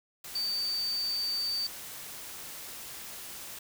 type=tone in noise; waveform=sine; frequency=4600 Hz; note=D8; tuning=37 cents flat; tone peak=-29 dBFS; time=0.35-1.67 s; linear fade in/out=5 ms; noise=white; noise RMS=-43 dBFS; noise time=0.24-3.59 s; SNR=+11 dB; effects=none